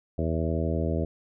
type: harmonic tone with a mistuned harmonic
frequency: 80.7 Hz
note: E2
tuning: 36 cents flat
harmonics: 1 / 2 / 3 / 4 / 5 / 6 / 7 / 8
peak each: -28 / -31 / -33 / -34 / -35 / -36 / -36 / -37 dBFS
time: 0.18-1.05 s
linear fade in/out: 5 ms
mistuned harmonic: 8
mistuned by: +24 cents
effects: none